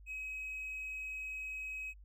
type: tone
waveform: triangle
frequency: 2545 Hz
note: D#7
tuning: 39 cents sharp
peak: -37 dBFS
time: 0.06-1.94 s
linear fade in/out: 50 ms
effects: tanh soft clip ceiling -35 dBFS + added 50 Hz sine -53 dBFS peak until 2.04 s